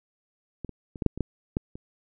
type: clicks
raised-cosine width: 3 ms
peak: -21 / -25 / -26 / -15 / -6 / -22 / -12 / -12 / -26 dBFS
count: 9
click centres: 0.647 / 0.693 / 0.958 / 1.022 / 1.063 / 1.176 / 1.207 / 1.569 / 1.755 s
effects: none